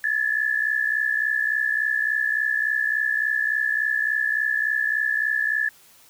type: tone pair together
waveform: sine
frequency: 1696.5 / 1760 Hz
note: G#6 / A6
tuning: +36 / 0 cents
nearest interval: minor second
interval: 64 cents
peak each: -23 dBFS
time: 0.04-5.69 s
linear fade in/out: 2 ms
effects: white hiss -53 dBFS RMS until 6.09 s